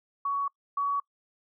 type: tone pair in turn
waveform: sine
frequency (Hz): 1122 / 1129.2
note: C#6 / C#6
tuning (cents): +21 / +32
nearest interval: unison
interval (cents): 11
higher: second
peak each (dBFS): -26 / -25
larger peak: second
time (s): 0.25-0.48 / 0.77-1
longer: neither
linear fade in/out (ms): 5
effects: noise-tail reverb RT60 0.1 s tail -25 dB re dry